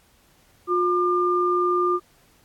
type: tone pair together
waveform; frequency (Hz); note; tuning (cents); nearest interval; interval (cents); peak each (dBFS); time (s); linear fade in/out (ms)
sine; 356.8 / 1200; F4 / D6; +37 / +37; octave + major sixth; 2100; -21; 0.67-2; 50
effects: pink hiss -59 dBFS RMS until 2.44 s + AAC 64 kbps